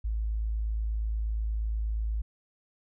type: tone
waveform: sine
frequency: 54.2 Hz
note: A1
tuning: 25 cents flat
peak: -27 dBFS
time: 0.04-2.22 s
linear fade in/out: 10 ms
effects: none